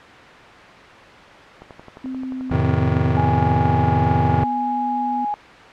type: click train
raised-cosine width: 1 ms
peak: -24 dBFS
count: 12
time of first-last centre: 1.62-2.585 s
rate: 11.4 Hz
type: tone with pitch glide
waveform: sine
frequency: 260.3 to 248.5 Hz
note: C4 to B3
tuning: -9 to +11 cents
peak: -25 dBFS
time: 2.04-5.25 s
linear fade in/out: 5 ms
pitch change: -80 cents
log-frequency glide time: 2.22-3.51 s
type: chord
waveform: square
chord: F dominant seventh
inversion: none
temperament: just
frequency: 87.31 / 109.13 / 130.96 / 157.15 Hz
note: F2 / A2 / C3 / Eb3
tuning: 0 / -14 / +2 / +18 cents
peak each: -23 dBFS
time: 2.51-4.44 s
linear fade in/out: 5 ms
type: tone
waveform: sine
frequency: 830.6 Hz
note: G#5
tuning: in tune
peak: -20 dBFS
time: 3.17-5.34 s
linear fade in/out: 0 ms
effects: white hiss -40 dBFS RMS until 5.72 s + low-pass 2000 Hz 12 dB/octave